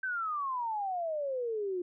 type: exponential sweep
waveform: sine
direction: down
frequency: 1568 to 349.2 Hz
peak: -31 dBFS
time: 0.03-1.82 s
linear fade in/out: 5 ms
effects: none